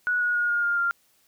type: tone with pitch steps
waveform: sine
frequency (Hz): 1467 / 1451.8 / 1436.8 / 1421.9 / 1407.2 / 1392.7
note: F#6 / F#6 / F6 / F6 / F6 / F6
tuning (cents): -15 / -33 / +49 / +31 / +13 / -5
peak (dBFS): -21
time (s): 0.07-0.91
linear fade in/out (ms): 0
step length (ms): 140
effects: white hiss -64 dBFS RMS until 1.27 s